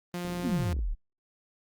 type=tone; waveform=sawtooth; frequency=176.3 Hz; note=F3; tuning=17 cents sharp; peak=-28 dBFS; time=0.14-0.73 s; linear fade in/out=0 ms
type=click train; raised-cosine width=3 ms; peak=-30 dBFS; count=23; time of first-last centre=0.25-0.791 s; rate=40.7 Hz
type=exponential sweep; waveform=sine; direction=down; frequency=293.6 to 30.38 Hz; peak=-27 dBFS; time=0.43-0.95 s; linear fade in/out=20 ms
effects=Opus 32 kbps